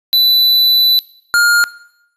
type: tone pair in turn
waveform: square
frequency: 3984 / 1413.9 Hz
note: B7 / F6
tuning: +14 / +21 cents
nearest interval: octave + tritone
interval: 1793 cents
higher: first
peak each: -9 dBFS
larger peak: neither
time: 0.13-0.99 / 1.34-1.64 s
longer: first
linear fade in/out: 0 ms
effects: noise-tail reverb RT60 0.8 s tail -20 dB re dry + resampled to 32000 Hz